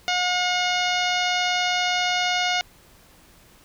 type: harmonic tone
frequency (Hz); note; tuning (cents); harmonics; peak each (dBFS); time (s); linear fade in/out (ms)
721; F#5; -45; 1 / 2 / 3 / 4 / 5 / 6 / 7 / 8 / 9; -25 / -28 / -27 / -28 / -30 / -33 / -34 / -37 / -38; 0.08-2.61; 0
effects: pink hiss -53 dBFS RMS until 3.64 s